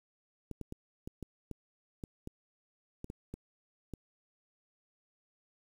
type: clicks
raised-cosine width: 3 ms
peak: -28 dBFS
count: 12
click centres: 0.513 / 0.613 / 0.724 / 1.075 / 1.227 / 1.513 / 2.038 / 2.274 / 3.044 / 3.101 / 3.34 / 3.937 s
effects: 9-bit